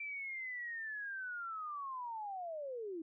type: linear sweep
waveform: sine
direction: down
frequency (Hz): 2349 to 311.1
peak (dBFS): -40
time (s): 0-3.02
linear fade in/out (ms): 5
effects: none